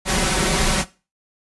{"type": "noise with comb filter", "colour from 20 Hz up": "pink", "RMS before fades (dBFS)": -19, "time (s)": [0.05, 0.85], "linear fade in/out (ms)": 50, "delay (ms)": 5.3, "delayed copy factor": 0.8, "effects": ["noise-tail reverb RT60 0.3 s tail -17 dB re dry", "resampled to 24000 Hz"]}